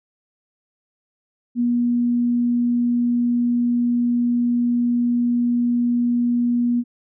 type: tone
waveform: sine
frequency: 240.6 Hz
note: B3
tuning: 45 cents flat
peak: -16 dBFS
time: 1.55-6.84 s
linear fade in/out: 50 ms
effects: none